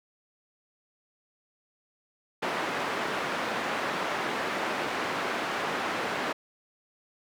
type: band-pass noise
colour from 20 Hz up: white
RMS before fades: -31 dBFS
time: 2.42-6.33 s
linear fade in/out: 10 ms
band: 220 to 1600 Hz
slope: 12 dB/octave
effects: none